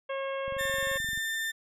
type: harmonic tone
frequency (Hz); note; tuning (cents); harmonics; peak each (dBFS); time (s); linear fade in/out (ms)
543; C#5; -36; 1 / 2 / 3 / 4 / 5 / 6; -32 / -38 / -42 / -44 / -46 / -48; 0.09-0.98; 10
type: click train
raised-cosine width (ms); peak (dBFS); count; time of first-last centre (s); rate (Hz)
5; -34; 17; 0.48-1.176; 23
type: tone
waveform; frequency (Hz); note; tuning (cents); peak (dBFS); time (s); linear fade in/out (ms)
35% pulse; 1794; A6; +33; -28; 0.58-1.52; 20
effects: resampled to 32000 Hz